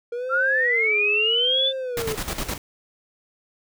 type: tone with vibrato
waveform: triangle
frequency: 469.5 Hz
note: A#4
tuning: 12 cents sharp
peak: -24 dBFS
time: 0.12-2.15 s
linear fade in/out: 5 ms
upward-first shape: sine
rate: 0.8 Hz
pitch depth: 220 cents each way
type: linear sweep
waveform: sine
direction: up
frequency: 1318.5 to 3567 Hz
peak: -18 dBFS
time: 0.29-1.73 s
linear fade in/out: 50 ms
type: noise with tremolo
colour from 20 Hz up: pink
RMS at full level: -27 dBFS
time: 1.97-2.58 s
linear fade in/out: 2 ms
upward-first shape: square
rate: 9.7 Hz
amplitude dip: 65%
effects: none